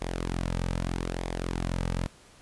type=tone with flanger; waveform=sawtooth; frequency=43.65 Hz; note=F1; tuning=in tune; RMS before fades=-31 dBFS; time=0.01-2.07 s; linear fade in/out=10 ms; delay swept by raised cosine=0.69 to 2.89 ms; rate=0.8 Hz; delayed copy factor=-0.55; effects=pink hiss -55 dBFS RMS until 2.41 s + resampled to 24000 Hz